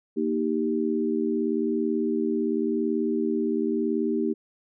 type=chord; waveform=sine; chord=Eb major; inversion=second; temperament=equal; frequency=233.1 / 311.1 / 392 Hz; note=Bb3 / Eb4 / G4; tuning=0 / 0 / 0 cents; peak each=-27 dBFS; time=0.16-4.34 s; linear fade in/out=20 ms; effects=none